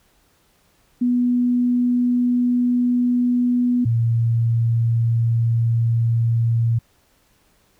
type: tone pair in turn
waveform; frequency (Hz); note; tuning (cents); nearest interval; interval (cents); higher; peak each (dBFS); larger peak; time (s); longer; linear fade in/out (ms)
sine; 245.2 / 115.72; B3 / A#2; -12 / -12; octave + minor second; 1300; first; -15; neither; 1.01-3.85 / 3.85-6.79; second; 10
effects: pink hiss -60 dBFS RMS until 7.79 s